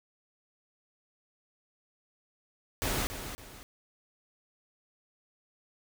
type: noise with echo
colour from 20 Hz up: pink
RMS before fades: -31 dBFS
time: 2.82-3.07 s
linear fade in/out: 0 ms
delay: 280 ms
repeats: 2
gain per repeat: -9 dB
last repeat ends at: 3.63 s
effects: none